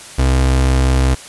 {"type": "tone", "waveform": "35% pulse", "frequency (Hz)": 65.41, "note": "C2", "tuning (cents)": 0, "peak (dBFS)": -9, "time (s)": [0.18, 1.15], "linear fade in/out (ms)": 10, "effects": ["white hiss -35 dBFS RMS until 1.28 s", "resampled to 24000 Hz"]}